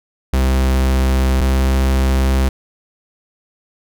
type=tone pair in turn; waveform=45% pulse; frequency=65.41 / 65.86 Hz; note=C2 / C2; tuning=0 / +12 cents; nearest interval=unison; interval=12 cents; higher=second; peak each=-12 dBFS; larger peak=neither; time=0.33-1.41 / 1.41-2.49 s; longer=neither; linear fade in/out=5 ms; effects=none